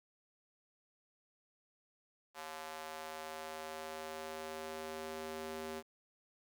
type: tone with high-pass filter sweep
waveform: square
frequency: 78.8 Hz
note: D#2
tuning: 23 cents sharp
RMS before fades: -45 dBFS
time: 2.34-5.83 s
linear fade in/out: 50 ms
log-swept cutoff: 780 to 350 Hz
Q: 1.4
effects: 11-bit